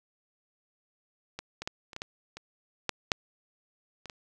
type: clicks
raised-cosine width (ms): 0.2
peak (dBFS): -20 / -20 / -15 / -28 / -20 / -18 / -25 / -10 / -6 / -26 / -24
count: 11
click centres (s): 1.39 / 1.62 / 1.675 / 1.932 / 1.964 / 2.019 / 2.37 / 2.893 / 3.118 / 4.057 / 4.098
effects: none